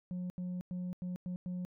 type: tone bursts at uneven times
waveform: sine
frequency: 180 Hz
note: F#3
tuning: 47 cents flat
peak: -33 dBFS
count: 6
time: 0.11-0.3 / 0.38-0.61 / 0.71-0.93 / 1.02-1.16 / 1.26-1.36 / 1.46-1.65 s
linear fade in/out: 0 ms
effects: tanh soft clip ceiling -35 dBFS